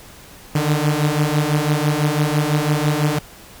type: beating tone pair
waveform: sawtooth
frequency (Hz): 146.83 / 152.83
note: D3 / D#3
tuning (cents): 0 / -31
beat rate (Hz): 6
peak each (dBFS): -15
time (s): 0.55-3.19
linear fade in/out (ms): 5
effects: pink hiss -42 dBFS RMS until 3.6 s